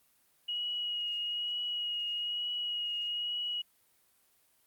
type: tone with vibrato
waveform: sine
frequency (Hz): 2896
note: F#7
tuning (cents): -38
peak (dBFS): -32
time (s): 0.48-3.62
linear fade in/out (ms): 10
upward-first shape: triangle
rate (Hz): 1.1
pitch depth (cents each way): 18
effects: white hiss -69 dBFS RMS until 4.66 s + Opus 32 kbps